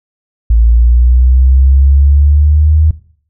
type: linear sweep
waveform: sine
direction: up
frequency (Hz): 55.6 to 78.6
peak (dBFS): -4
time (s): 0.5-2.91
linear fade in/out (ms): 5
effects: noise-tail reverb RT60 0.5 s tail -17 dB re dry